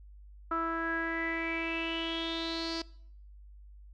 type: tone with low-pass filter sweep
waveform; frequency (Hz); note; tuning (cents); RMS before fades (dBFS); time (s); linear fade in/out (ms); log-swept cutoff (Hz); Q
sawtooth; 329.6; E4; 0; -34; 0.51-2.82; 5; 1300 to 4800; 8.4
effects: noise-tail reverb RT60 0.6 s tail -22 dB re dry + added 50 Hz sine -49 dBFS peak until 3.93 s